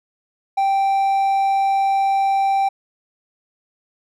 triangle tone, 783 Hz, G5, 2 cents flat, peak -13 dBFS, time 0.57-2.69 s, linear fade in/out 10 ms, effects none

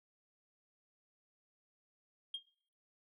sine tone with exponential decay, 3226 Hz, G7, 49 cents sharp, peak -33 dBFS, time 2.34-2.43 s, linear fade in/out 5 ms, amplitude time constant 19 ms, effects noise-tail reverb RT60 0.6 s tail -23 dB re dry + tanh soft clip ceiling -34 dBFS

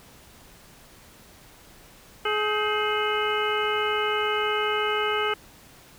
harmonic tone with a mistuned harmonic, 423.5 Hz, G#4, 34 cents sharp, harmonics 1 / 2 / 3 / 4 / 5 / 6 / 7, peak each -27 / -32 / -28 / -32 / -32 / -36 / -31 dBFS, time 2.25-5.34 s, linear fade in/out 5 ms, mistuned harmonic 4, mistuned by -140 cents, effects pink hiss -51 dBFS RMS until 5.98 s

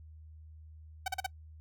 sawtooth tone bursts, 759 Hz, F#5, 44 cents sharp, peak -27 dBFS, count 4, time 1.06-1.264 s, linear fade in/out 5 ms, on 21 ms, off 40 ms, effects noise-tail reverb RT60 0.1 s tail -23 dB re dry + added 78 Hz sine -49 dBFS peak until 1.6 s

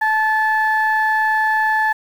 sine tone pair together, 870 / 1738.6 Hz, A5 / A6, -20 / -21 cents, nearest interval octave, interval 1199 cents, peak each -16 dBFS, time 0.01-1.93 s, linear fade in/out 10 ms, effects tanh soft clip ceiling -8 dBFS + 7-bit

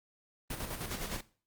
pink noise with tremolo, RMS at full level -37 dBFS, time 0.5-1.21 s, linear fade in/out 5 ms, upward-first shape square, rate 9.8 Hz, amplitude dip 50%, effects noise-tail reverb RT60 0.4 s tail -18 dB re dry + Opus 32 kbps

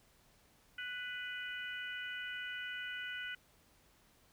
harmonic tone with a mistuned harmonic, 493.9 Hz, B4, in tune, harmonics 3 / 4 / 5 / 6, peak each -42 / -48 / -50 / -47 dBFS, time 0.78-3.35 s, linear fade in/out 5 ms, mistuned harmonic 4, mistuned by +17 cents, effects pink hiss -68 dBFS RMS until 4.32 s

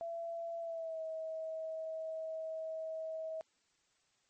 sine tone with pitch glide, 672 to 640.5 Hz, E5 to E5, +33 to -50 cents, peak -38 dBFS, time 0.01-3.41 s, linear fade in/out 0 ms, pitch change -83 cents, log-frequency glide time 0.6-1.01 s, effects white hiss -75 dBFS RMS until 4.29 s + MP3 32 kbps

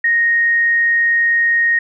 sine tone, 1864.7 Hz, A#6, in tune, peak -11 dBFS, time 0.04-1.79 s, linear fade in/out 5 ms, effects none

